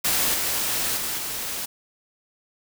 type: noise with level steps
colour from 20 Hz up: white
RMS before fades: -22 / -25 / -28 / -30 dBFS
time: 0.04-1.66 s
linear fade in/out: 10 ms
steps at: 0.34 / 0.97 / 1.18 s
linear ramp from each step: 2 ms
effects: none